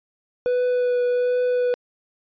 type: tone with vibrato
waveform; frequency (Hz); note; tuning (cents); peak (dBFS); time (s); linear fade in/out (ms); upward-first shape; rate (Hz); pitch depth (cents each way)
triangle; 493.9; B4; 0; -16; 0.46-1.74; 0; triangle; 1.3; 13
effects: resampled to 11025 Hz